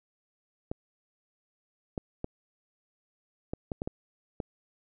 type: clicks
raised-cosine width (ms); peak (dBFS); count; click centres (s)
2; -19; 8; 0.715 / 1.978 / 2.244 / 3.535 / 3.718 / 3.819 / 3.875 / 4.402
effects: none